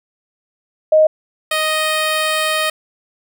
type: tone pair in turn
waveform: sine / 10% pulse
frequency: 623 / 623 Hz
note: D#5 / D#5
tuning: +2 / +2 cents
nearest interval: unison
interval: 0 cents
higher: neither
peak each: -7 dBFS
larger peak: neither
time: 0.92-1.07 / 1.51-2.7 s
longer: second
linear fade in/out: 5 ms
effects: none

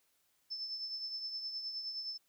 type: tone with tremolo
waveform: sine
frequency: 5274 Hz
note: E8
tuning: in tune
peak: -36 dBFS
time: 0.5-2.18 s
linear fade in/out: 20 ms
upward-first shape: triangle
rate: 9.6 Hz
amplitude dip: 55%
effects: white hiss -75 dBFS RMS until 2.28 s

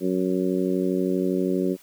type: harmonic tone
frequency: 92.5 Hz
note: F#2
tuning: in tune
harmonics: 2 / 3 / 4 / 5 / 6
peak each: -26 / -26 / -25 / -32 / -33 dBFS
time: 0-1.77 s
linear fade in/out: 50 ms
effects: white hiss -53 dBFS RMS until 1.82 s

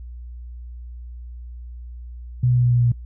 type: tone with pitch steps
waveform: sine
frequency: 124.3 / 123.58 / 122.87 / 122.16 / 121.46 / 120.76 / 120.07 Hz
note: B2 / B2 / B2 / B2 / B2 / B2 / B2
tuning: +12 / +2 / -8 / -18 / -28 / -38 / -48 cents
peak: -14 dBFS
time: 2.43-2.92 s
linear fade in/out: 5 ms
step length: 70 ms
effects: noise-tail reverb RT60 0.1 s tail -23 dB re dry + added 60 Hz sine -33 dBFS peak until 3.05 s

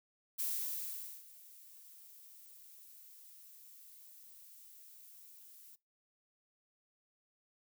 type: noise with ADSR envelope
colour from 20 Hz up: violet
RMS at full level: -36 dBFS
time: 0.38-5.76 s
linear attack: 21 ms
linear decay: 830 ms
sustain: -21 dB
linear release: 14 ms
effects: noise-tail reverb RT60 0.2 s tail -20 dB re dry

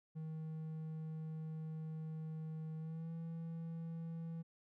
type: tone with pitch glide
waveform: triangle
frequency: 158.2 to 164.92 Hz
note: D#3 to E3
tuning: +29 to +1 cents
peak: -40 dBFS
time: 0.15-4.43 s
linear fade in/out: 20 ms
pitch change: +72 cents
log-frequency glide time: 2.78-3.11 s
effects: none

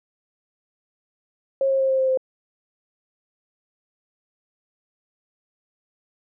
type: tone with pitch steps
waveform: sine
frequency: 541 / 537 / 532.9 / 528.9 / 525 / 521.1 Hz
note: C#5 / C5 / C5 / C5 / C5 / C5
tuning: -42 / +45 / +32 / +19 / +6 / -7 cents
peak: -17 dBFS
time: 1.61-2.174 s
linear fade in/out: 2 ms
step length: 94 ms
effects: none

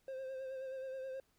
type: tone with vibrato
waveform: triangle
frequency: 527 Hz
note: C5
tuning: 12 cents sharp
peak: -39 dBFS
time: 0.08-1.2 s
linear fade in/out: 2 ms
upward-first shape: sine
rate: 9.4 Hz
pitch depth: 31 cents each way
effects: pink hiss -75 dBFS RMS until 1.38 s

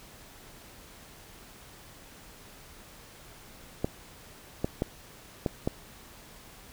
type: clicks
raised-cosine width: 2 ms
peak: -13 dBFS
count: 5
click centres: 3.845 / 4.645 / 4.821 / 5.462 / 5.675 s
effects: pink hiss -51 dBFS RMS until 6.72 s

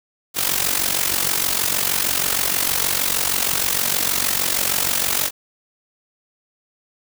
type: noise with amplitude modulation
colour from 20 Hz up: white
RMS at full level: -17 dBFS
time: 0.34-5.31 s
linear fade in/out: 50 ms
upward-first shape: sine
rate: 46.4 Hz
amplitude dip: 75%
effects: none

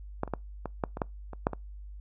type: clicks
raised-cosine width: 1 ms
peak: -14 / -26 / -15 / -19 / -13 / -22 / -13 / -26 / -10 / -20 dBFS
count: 10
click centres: 0.234 / 0.277 / 0.337 / 0.657 / 0.838 / 0.971 / 1.018 / 1.333 / 1.469 / 1.533 s
effects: noise-tail reverb RT60 0.2 s tail -26 dB re dry + added 50 Hz sine -41 dBFS peak until 2 s

